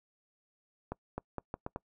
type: accelerating click train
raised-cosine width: 1 ms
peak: -22 dBFS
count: 6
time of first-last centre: 0.92-1.761 s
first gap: 260 ms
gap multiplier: 0.78
effects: noise-tail reverb RT60 0.1 s tail -25 dB re dry